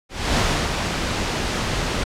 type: noise with ADSR envelope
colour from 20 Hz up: pink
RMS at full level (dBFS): -18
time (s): 0.09-2.04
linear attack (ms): 280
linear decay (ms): 320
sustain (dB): -5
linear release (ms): 8
effects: low-pass 6000 Hz 12 dB/octave